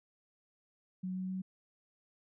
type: tone with pitch steps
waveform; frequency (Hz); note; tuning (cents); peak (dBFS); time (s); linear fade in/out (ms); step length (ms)
sine; 185 / 186.29 / 187.58; F#3 / F#3 / F#3; 0 / +12 / +24; -35; 1.03-1.42; 10; 130
effects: none